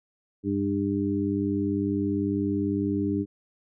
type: harmonic tone with a mistuned harmonic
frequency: 100 Hz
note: G2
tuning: 35 cents sharp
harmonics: 1 / 2 / 3 / 4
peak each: -32 / -29 / -26 / -32 dBFS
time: 0.43-3.26 s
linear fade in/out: 50 ms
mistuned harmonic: 1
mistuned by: -37 cents
effects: none